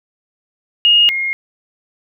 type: tone pair in turn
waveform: sine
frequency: 2857 / 2140 Hz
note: F7 / C7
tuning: +39 / +38 cents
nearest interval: perfect fourth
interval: 501 cents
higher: first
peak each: -7 / -16 dBFS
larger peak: first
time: 0.85-1.09 / 1.09-1.33 s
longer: neither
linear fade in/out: 0 ms
effects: none